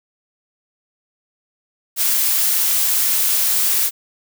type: noise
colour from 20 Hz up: blue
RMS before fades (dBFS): -17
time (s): 1.96-3.91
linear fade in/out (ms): 50
effects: none